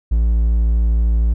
triangle tone, 56.5 Hz, A1, 47 cents sharp, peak -10 dBFS, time 0.11-1.34 s, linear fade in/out 10 ms, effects none

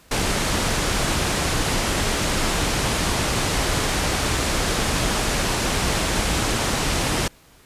pink low-pass noise, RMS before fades -22 dBFS, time 0.11-7.28 s, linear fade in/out 5 ms, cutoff 10000 Hz, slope 24 dB/octave, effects pink hiss -52 dBFS RMS until 7.65 s + resampled to 32000 Hz

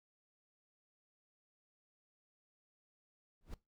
brown noise with exponential growth, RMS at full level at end -39 dBFS, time 3.41-3.54 s, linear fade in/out 1 ms, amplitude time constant 27 ms, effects noise-tail reverb RT60 0.2 s tail -19 dB re dry

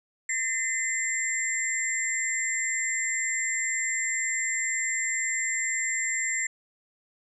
sine tone cluster, 1808 / 2050 / 7390 Hz, A6 / C7 / A#8, +47 / -36 / -16 cents, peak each -33 / -29 / -29 dBFS, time 0.29-6.47 s, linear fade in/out 5 ms, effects none

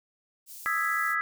white high-pass noise, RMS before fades -44 dBFS, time 0.46-1.16 s, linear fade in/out 50 ms, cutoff 6300 Hz, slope 12 dB/octave
sine chord, E major seventh, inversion third, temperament equal, 1244.5 / 1318.5 / 1661.2 / 1975.5 Hz, D#6 / E6 / G#6 / B6, 0 / 0 / 0 / 0 cents, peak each -33 / -30 / -30 / -30 dBFS, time 0.66-1.21 s, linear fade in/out 0 ms
effects none

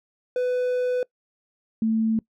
triangle / sine tone pair in turn, 498.9 / 222.2 Hz, B4 / A3, +17 / +17 cents, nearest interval octave + major second, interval 1400 cents, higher first, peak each -19 dBFS, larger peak neither, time 0.36-1.03 / 1.82-2.19 s, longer first, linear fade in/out 2 ms, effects noise-tail reverb RT60 0.1 s tail -23 dB re dry

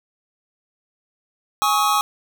square chord, Ab suspended fourth, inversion none, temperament equal with one note detuned, 830.6 / 1108.7 / 1274.3 Hz, Ab5 / Db6 / Eb6, 0 / 0 / +41 cents, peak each -22 / -21 / -21 dBFS, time 1.62-2.01 s, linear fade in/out 0 ms, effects none

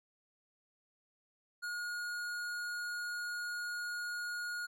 sine tone with tanh clipping, 1437 Hz, F6, 49 cents sharp, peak -39 dBFS, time 1.62-4.67 s, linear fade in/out 20 ms, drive 16 dB, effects none

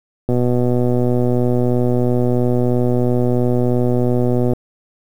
click train, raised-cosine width 2 ms, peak -5 dBFS, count 523, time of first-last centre 0.29-4.534 s, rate 123 Hz, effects 7-bit

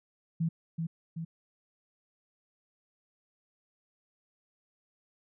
sine tone with echo, 164.3 Hz, E3, 5 cents flat, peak -26 dBFS, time 0.4-0.49 s, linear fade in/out 10 ms, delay 380 ms, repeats 2, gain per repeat -4 dB, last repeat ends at 1.25 s, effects none

